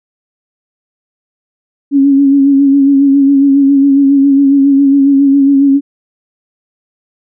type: tone with vibrato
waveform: sine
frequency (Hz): 277.2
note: C#4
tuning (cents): 0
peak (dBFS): -4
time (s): 1.91-5.81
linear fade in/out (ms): 50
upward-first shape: sine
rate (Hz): 7.3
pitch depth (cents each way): 36
effects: none